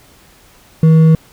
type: tone with hard clipping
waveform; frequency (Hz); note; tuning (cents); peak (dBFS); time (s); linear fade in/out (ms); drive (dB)
triangle; 160; D#3; +49; -6; 0.83-1.15; 2; 8
effects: pink hiss -46 dBFS RMS until 1.32 s